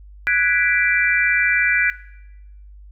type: chord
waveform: sine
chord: G# half-diminished seventh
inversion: third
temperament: equal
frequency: 1480 / 1661.2 / 1975.5 / 2349 Hz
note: F#6 / G#6 / B6 / D7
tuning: 0 / 0 / 0 / 0 cents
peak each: -21 dBFS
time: 0.27-1.9 s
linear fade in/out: 0 ms
effects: noise-tail reverb RT60 0.9 s tail -17 dB re dry + added 50 Hz sine -39 dBFS peak until 2.91 s